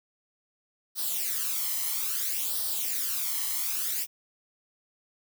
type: noise with flanger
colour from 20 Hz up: blue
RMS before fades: -30 dBFS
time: 0.95-4.07 s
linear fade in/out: 50 ms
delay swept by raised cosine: 0.21 to 0.99 ms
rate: 0.6 Hz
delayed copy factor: +0.7
effects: none